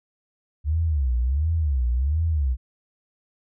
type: tone with vibrato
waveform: sine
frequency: 70.4 Hz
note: C#2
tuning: 27 cents sharp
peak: -19 dBFS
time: 0.64-2.57 s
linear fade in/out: 50 ms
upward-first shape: sine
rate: 1.4 Hz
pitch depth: 280 cents each way
effects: none